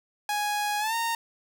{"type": "tone with pitch glide", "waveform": "sawtooth", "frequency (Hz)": [830.6, 921.6], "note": ["G#5", "A#5"], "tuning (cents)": [0, -20], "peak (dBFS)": -22, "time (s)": [0.29, 1.15], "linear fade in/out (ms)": 2, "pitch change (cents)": 180, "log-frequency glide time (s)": [0.79, 0.95], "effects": ["10-bit"]}